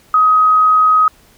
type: tone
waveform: sine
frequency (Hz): 1261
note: D#6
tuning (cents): +23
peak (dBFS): -7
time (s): 0.14-1.08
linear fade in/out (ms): 2
effects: pink hiss -49 dBFS RMS until 1.37 s